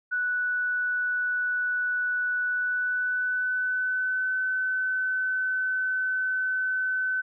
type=tone with pitch glide; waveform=sine; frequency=1480 to 1516.3 Hz; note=F#6 to F#6; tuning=0 to +42 cents; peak=-24 dBFS; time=0.11-7.22 s; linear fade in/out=20 ms; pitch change=+42 cents; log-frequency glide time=2.44-4.35 s; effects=none